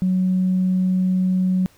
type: tone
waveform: sine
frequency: 185 Hz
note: F#3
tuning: in tune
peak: -15 dBFS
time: 0.02-1.66 s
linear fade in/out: 0 ms
effects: tanh soft clip ceiling -11 dBFS + pink hiss -54 dBFS RMS until 1.77 s